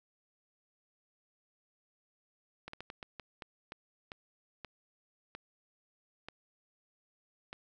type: slowing click train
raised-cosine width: 0.3 ms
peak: -27 dBFS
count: 13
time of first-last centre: 2.68-7.529 s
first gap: 54 ms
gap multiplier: 1.33
effects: none